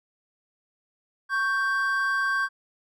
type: tone pair together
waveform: triangle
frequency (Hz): 1108.7 / 1568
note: C#6 / G6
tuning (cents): 0 / 0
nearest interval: tritone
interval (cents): 600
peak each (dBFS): -26 / -22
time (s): 1.29-2.49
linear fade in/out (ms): 50
effects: none